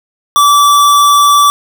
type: tone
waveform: square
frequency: 1158 Hz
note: D6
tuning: 25 cents flat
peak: -5 dBFS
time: 0.36-1.5 s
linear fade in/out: 0 ms
effects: none